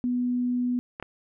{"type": "tone", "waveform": "sine", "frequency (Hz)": 246.6, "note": "B3", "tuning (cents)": -2, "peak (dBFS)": -23, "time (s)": [0.04, 0.79], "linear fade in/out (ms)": 0}
{"type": "clicks", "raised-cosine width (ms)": 0.5, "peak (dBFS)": -19, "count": 2, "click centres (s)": [0.999, 1.026]}
{"effects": []}